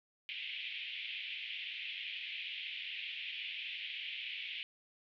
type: band-pass noise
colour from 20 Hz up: white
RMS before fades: -43 dBFS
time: 0.29-4.63 s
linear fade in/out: 0 ms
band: 2200 to 3300 Hz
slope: 48 dB/octave
effects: none